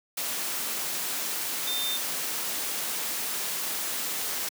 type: tone in noise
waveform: sine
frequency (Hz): 3600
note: A7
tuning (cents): +39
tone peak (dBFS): -29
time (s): 1.67-1.97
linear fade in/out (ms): 5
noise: white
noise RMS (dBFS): -31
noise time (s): 0.17-4.49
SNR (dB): -1
effects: high-pass 200 Hz 12 dB/octave